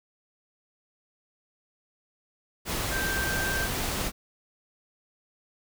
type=tone in noise; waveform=sine; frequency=1568 Hz; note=G6; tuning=in tune; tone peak=-29 dBFS; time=2.9-3.69 s; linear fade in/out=50 ms; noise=pink; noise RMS=-30 dBFS; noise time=2.65-4.12 s; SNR=-2 dB; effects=none